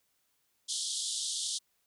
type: band-pass noise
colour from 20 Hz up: pink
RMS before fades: -35 dBFS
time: 0.68-1.59 s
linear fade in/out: 20 ms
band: 3200 to 10000 Hz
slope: 96 dB/octave
effects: white hiss -75 dBFS RMS until 1.86 s